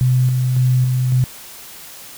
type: tone with tremolo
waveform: sine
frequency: 127.2 Hz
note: C3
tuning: 48 cents flat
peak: -11 dBFS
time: 0.01-1.24 s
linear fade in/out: 0 ms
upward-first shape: square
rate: 1.8 Hz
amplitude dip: 30%
effects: white hiss -37 dBFS RMS until 2.17 s